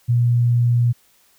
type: tone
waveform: sine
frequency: 120 Hz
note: B2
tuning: 49 cents flat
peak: -13 dBFS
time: 0.08-0.93 s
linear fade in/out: 20 ms
effects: white hiss -57 dBFS RMS until 1.38 s